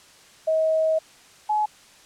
sine tone pair in turn, 636 / 849 Hz, D#5 / G#5, +38 / +38 cents, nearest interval perfect fourth, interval 500 cents, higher second, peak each -18 / -19 dBFS, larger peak first, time 0.47-0.99 / 1.49-1.66 s, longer first, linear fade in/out 10 ms, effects white hiss -51 dBFS RMS until 2.05 s + low-pass 8000 Hz 12 dB/octave

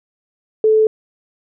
sine tone, 435.5 Hz, A4, 18 cents flat, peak -9 dBFS, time 0.64-0.87 s, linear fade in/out 2 ms, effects none

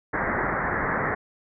white low-pass noise, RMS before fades -26 dBFS, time 0.13-1.15 s, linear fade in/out 10 ms, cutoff 2000 Hz, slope 96 dB/octave, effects none

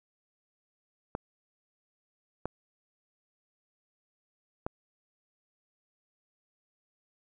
clicks, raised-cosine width 1 ms, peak -18 dBFS, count 3, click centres 1.151 / 2.456 / 4.665 s, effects none

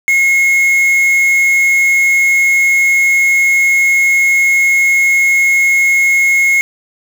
triangle tone with quantisation, 2164 Hz, C#7, 42 cents flat, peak -6 dBFS, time 0.08-6.61 s, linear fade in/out 0 ms, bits 4, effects none

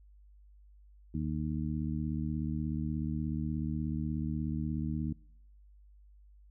harmonic tone, 76.6 Hz, D#2, 27 cents flat, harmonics 1 / 2 / 3 / 4, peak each -37 / -35 / -36 / -40 dBFS, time 1.14-5.13 s, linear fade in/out 5 ms, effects noise-tail reverb RT60 0.8 s tail -26 dB re dry + added 50 Hz sine -55 dBFS peak until 6.5 s

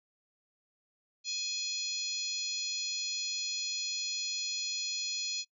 harmonic tone with a mistuned harmonic, 839 Hz, G#5, 17 cents sharp, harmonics 3 / 4 / 5 / 6 / 7 / 8, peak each -43 / -42 / -35 / -44 / -43 / -41 dBFS, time 1.24-5.45 s, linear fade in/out 50 ms, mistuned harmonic 8, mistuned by +37 cents, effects noise-tail reverb RT60 0.1 s tail -22 dB re dry

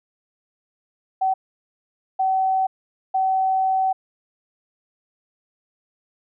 sine tone bursts at uneven times, 761 Hz, F#5, 48 cents sharp, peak -17 dBFS, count 3, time 1.21-1.34 / 2.19-2.67 / 3.14-3.93 s, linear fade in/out 10 ms, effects none

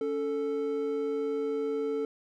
triangle tone pair together, 280.2 / 441.7 Hz, C#4 / A4, +19 / +7 cents, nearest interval minor sixth, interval 788 cents, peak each -33 / -27 dBFS, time 0.01-2.05 s, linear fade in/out 2 ms, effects none

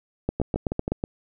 two click trains, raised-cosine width 2 ms, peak -12 / -10 dBFS, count 5 / 6, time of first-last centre 0.4-1.039 / 0.29-0.92 s, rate 6.26 / 7.94 Hz, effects none

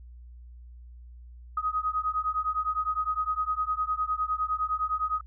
sine beating tone pair, 1251 / 1260.8 Hz, D#6 / D#6, +9 / +23 cents, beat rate 9.8 Hz, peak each -29 dBFS, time 1.57-5.21 s, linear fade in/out 5 ms, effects added 60 Hz sine -44 dBFS peak until 5.26 s

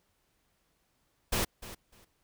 pink noise with echo, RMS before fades -29 dBFS, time 1.32-1.45 s, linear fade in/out 10 ms, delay 300 ms, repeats 2, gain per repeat -15 dB, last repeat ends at 2.05 s, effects pink hiss -74 dBFS RMS until 2.23 s

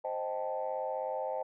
sine chord, A half-diminished seventh, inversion first, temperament equal, 523.3 / 622.3 / 784 / 880 Hz, C5 / Eb5 / G5 / A5, 0 / 0 / 0 / 0 cents, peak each -36 / -37 / -39 / -39 dBFS, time 0.04-1.43 s, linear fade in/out 10 ms, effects tanh soft clip ceiling -23 dBFS

